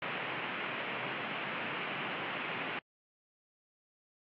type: band-pass noise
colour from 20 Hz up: white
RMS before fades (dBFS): -38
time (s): 0.02-2.79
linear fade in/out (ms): 2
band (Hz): 120 to 2900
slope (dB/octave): 48
effects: AAC 64 kbps